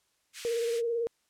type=high-pass noise; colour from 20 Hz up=pink; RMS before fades=-42 dBFS; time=0.33-0.82 s; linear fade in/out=50 ms; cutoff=1800 Hz; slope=24 dB/octave
type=tone with vibrato; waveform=sine; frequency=466.2 Hz; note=A#4; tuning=in tune; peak=-27 dBFS; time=0.45-1.07 s; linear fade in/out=0 ms; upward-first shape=sine; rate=18 Hz; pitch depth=36 cents each way
effects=white hiss -73 dBFS RMS until 1.29 s + low-pass 10000 Hz 12 dB/octave